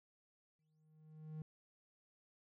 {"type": "tone with exponential growth", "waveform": "triangle", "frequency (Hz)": 155.56, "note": "D#3", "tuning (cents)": 0, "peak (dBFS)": -40, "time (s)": [0.59, 1.42], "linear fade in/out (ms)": 2, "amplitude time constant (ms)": 180, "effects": []}